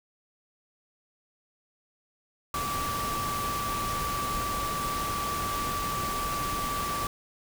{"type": "tone in noise", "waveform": "sine", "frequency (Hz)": 1159, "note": "D6", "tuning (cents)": -23, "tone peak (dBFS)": -30, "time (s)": [2.54, 7.07], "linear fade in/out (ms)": 2, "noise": "pink", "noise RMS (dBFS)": -34, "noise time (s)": [2.54, 7.07], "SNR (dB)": 1, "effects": []}